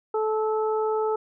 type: harmonic tone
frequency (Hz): 434.7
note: A4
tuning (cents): -21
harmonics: 1 / 2 / 3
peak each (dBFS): -23 / -29 / -33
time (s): 0.14-1.16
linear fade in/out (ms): 5
effects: none